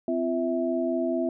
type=tone cluster; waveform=sine; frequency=258.1 / 342.7 / 654 Hz; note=C4 / F4 / E5; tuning=-23 / -33 / -14 cents; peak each=-28 dBFS; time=0.08-1.29 s; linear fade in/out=2 ms; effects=none